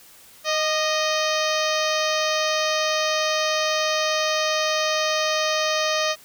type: harmonic tone with a mistuned harmonic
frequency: 622.3 Hz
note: D#5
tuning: in tune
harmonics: 1 / 2 / 3 / 4 / 5 / 6 / 7 / 8 / 9 / 10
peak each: -24 / -27 / -29 / -30 / -31 / -32 / -32 / -33 / -34 / -34 dBFS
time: 0.44-6.16 s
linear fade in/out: 50 ms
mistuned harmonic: 2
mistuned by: -31 cents
effects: white hiss -49 dBFS RMS until 6.24 s